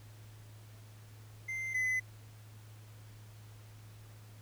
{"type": "tone pair in turn", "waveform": "triangle", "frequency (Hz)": [2082, 2023], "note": ["C7", "B6"], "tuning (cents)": [-9, 41], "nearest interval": "unison", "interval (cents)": 50, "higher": "first", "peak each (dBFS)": [-34, -28], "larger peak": "second", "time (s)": [[1.48, 1.74], [1.74, 2]], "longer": "neither", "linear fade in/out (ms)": 10, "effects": ["added 107 Hz sine -51 dBFS peak until 4.41 s", "pink hiss -61 dBFS RMS until 4.41 s"]}